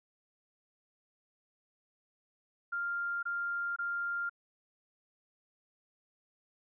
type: tone bursts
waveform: sine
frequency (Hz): 1396.9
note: F6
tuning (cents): 0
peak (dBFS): -32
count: 3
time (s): 2.72-4.296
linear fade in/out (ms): 10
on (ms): 510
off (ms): 23
effects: none